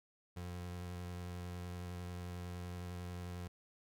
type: tone with vibrato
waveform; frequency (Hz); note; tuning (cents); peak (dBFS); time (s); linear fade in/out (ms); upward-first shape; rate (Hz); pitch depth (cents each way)
30% pulse; 88.8; F2; +29; -40; 0.36-3.48; 10; square; 11; 12
effects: none